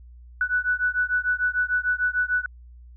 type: beating tone pair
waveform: sine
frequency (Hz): 1480 / 1486.7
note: F#6 / F#6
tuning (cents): 0 / +8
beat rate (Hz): 6.7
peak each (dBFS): -24 / -24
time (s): 0.41-2.46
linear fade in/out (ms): 2
effects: added 60 Hz sine -43 dBFS peak until 2.96 s